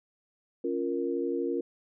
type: chord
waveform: sine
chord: Bb minor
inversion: first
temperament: equal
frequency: 277.2 / 349.2 / 466.2 Hz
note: Db4 / F4 / Bb4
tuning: 0 / 0 / 0 cents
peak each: -33 / -31 / -32 dBFS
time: 0.64-1.61 s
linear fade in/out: 5 ms
effects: none